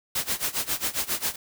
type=noise with tremolo; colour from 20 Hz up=white; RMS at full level=-25 dBFS; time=0.15-1.36 s; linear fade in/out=5 ms; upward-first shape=sine; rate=7.4 Hz; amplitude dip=90%; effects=none